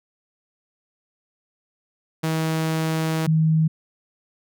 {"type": "tone pair in turn", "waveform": ["sawtooth", "sine"], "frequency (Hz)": [160, 158.62], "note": ["D#3", "D#3"], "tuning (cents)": [49, 34], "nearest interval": "unison", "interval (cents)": 15, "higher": "first", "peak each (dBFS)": [-17, -15], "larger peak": "second", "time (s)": [[2.23, 3.27], [3.27, 3.68]], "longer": "first", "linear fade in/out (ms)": 10, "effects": []}